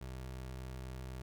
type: tone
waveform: 25% pulse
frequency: 64.1 Hz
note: C2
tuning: 35 cents flat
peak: -39 dBFS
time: 0.01-1.22 s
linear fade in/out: 5 ms
effects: none